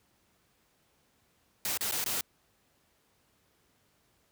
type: noise with dropouts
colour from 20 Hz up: white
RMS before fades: -32 dBFS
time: 1.65-2.21 s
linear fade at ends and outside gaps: 1 ms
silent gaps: 1.774-1.809 / 1.912-1.921 / 2.041-2.061 s
effects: pink hiss -70 dBFS RMS until 4.31 s + high-pass 60 Hz 12 dB/octave